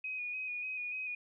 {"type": "tone with vibrato", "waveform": "sine", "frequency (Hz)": 2489, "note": "D#7", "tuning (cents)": 0, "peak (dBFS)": -36, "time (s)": [0.04, 1.15], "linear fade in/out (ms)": 5, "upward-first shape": "square", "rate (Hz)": 3.4, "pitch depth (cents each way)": 25, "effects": []}